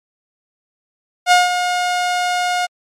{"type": "tone with ADSR envelope", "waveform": "sawtooth", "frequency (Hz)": 717, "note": "F5", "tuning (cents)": 45, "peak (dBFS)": -3, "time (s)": [1.26, 2.67], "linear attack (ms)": 56, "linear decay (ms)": 170, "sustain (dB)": -9, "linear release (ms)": 24, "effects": ["low-pass 8000 Hz 12 dB/octave", "MP3 96 kbps"]}